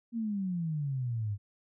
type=exponential sweep; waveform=sine; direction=down; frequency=237.6 to 98.8 Hz; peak=-30 dBFS; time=0.12-1.38 s; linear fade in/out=50 ms; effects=none